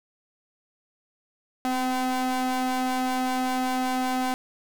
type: ring-modulated tone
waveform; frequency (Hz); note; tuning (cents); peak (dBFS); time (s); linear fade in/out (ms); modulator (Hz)
40% pulse; 255.2; C4; -43; -20; 1.65-4.34; 0; 513
effects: 10-bit